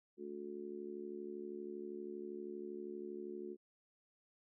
harmonic tone, 72.6 Hz, D2, 19 cents flat, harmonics 3 / 4 / 5 / 6, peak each -51 / -53 / -45 / -53 dBFS, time 0.17-3.57 s, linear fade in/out 50 ms, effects none

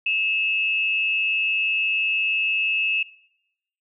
sine tone pair together, 2603 / 2797 Hz, E7 / F7, -22 / +2 cents, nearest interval minor second, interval 124 cents, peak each -20 / -27 dBFS, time 0.06-3.03 s, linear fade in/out 5 ms, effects noise-tail reverb RT60 0.8 s tail -20 dB re dry

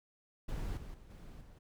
brown noise with level steps, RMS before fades -39 / -47 / -55 / -50 / -55 dBFS, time 0.48-1.59 s, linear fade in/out 10 ms, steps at 0.77 / 0.94 / 1.1 / 1.41 s, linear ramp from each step 2 ms, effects none

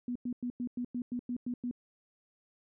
sine tone bursts, 244.7 Hz, B3, 16 cents flat, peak -32 dBFS, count 10, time 0.08-1.712 s, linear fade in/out 2 ms, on 75 ms, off 98 ms, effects none

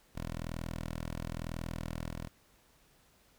10% pulse tone with level steps, 41 Hz, E1, 9 cents flat, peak -29 / -31 dBFS, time 0.15-2.28 s, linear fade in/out 10 ms, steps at 2.1 s, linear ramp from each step 5 ms, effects pink hiss -66 dBFS RMS until 3.38 s

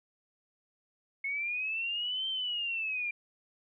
sine linear two-way sweep, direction up then down, 2180 to 3136 to 2372 Hz, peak -31 dBFS, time 1.24-3.11 s, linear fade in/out 5 ms, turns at 2.28 s, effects none

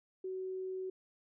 sine tone, 375 Hz, F#4, 23 cents sharp, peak -37 dBFS, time 0.24-0.9 s, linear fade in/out 5 ms, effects none

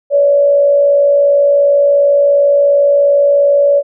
sine tone with frequency modulation, 570 Hz, C#5, 48 cents sharp, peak -6 dBFS, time 0.1-3.83 s, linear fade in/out 50 ms, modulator 57.2 Hz, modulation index 0.37, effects none

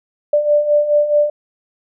sine beating tone pair, 587.3 / 592 Hz, D5 / D5, 0 / +14 cents, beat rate 4.7 Hz, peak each -18 / -12 dBFS, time 0.33-1.3 s, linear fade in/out 5 ms, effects none

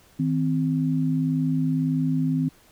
sine tone pair together, 158.22 / 260 Hz, D#3 / C4, +29 / -11 cents, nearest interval major sixth, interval 860 cents, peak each -23 dBFS, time 0.19-2.49 s, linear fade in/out 10 ms, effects pink hiss -56 dBFS RMS until 2.71 s

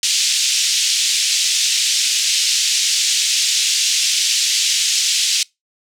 white band-pass noise, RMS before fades -17 dBFS, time 0.03-5.43 s, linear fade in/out 2 ms, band 2700 to 7100 Hz, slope 24 dB/octave, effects noise-tail reverb RT60 0.2 s tail -25 dB re dry

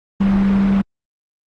sine tone in noise, 196.4 Hz, G3, 4 cents sharp, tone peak -12 dBFS, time 0.2-0.82 s, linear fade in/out 10 ms, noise pink, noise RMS -24 dBFS, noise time 0.2-0.82 s, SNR +9 dB, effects low-pass 2000 Hz 12 dB/octave + Opus 24 kbps

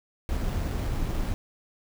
brown noise with sample-and-hold, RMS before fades -28 dBFS, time 0.29-1.34 s, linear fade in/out 0 ms, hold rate 6300 Hz, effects none

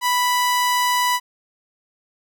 sawtooth tone, 987.8 Hz, B5, in tune, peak -13 dBFS, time 0.01-1.2 s, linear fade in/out 50 ms, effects none

